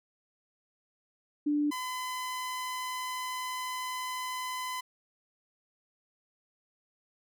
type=tone pair in turn; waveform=sine / sawtooth; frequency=294.4 / 1014 Hz; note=D4 / B5; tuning=+4 / +45 cents; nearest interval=octave + major sixth; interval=2141 cents; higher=second; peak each=-25 / -30 dBFS; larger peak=first; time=1.46-1.71 / 1.71-4.81 s; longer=second; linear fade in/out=10 ms; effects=none